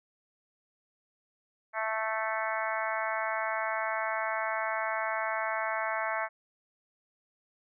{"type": "harmonic tone", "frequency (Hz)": 220, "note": "A3", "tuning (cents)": 0, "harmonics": [3, 4, 5, 6, 7, 8, 9, 10], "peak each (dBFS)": [-35, -36, -37, -38, -38, -39, -40, -40], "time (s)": [1.73, 6.29], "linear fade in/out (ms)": 50, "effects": []}